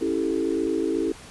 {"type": "chord", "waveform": "sine", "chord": "A dominant seventh", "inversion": "first", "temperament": "equal with one note detuned", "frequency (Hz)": [275.4, 329.6, 392, 440], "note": ["C#4", "E4", "G4", "A4"], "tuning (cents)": [-11, 0, 0, 0], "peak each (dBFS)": [-29, -25, -28, -29], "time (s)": [0.01, 1.12], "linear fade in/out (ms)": 5, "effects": ["pink hiss -44 dBFS RMS until 1.3 s", "resampled to 24000 Hz"]}